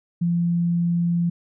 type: tone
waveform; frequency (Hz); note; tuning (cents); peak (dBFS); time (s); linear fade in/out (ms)
sine; 171.7; F3; -29; -18; 0.21-1.3; 10
effects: none